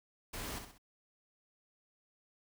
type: noise with echo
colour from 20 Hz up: pink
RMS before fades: -42 dBFS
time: 0.33-0.59 s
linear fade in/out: 10 ms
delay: 64 ms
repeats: 3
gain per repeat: -7 dB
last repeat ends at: 0.782 s
effects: none